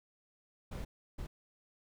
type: noise bursts at uneven times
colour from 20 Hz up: brown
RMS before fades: -41 dBFS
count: 2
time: 0.71-0.85 / 1.18-1.27 s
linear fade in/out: 10 ms
effects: none